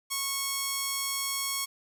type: tone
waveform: 5% pulse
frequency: 1100 Hz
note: C#6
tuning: 14 cents flat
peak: -17 dBFS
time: 0.1-1.66 s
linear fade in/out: 20 ms
effects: none